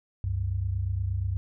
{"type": "tone pair together", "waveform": "sine", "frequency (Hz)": [68.5, 96.99], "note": ["C#2", "G2"], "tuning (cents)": [-20, -18], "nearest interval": "tritone", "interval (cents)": 602, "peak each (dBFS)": [-31, -27], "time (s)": [0.24, 1.37], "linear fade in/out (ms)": 0, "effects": []}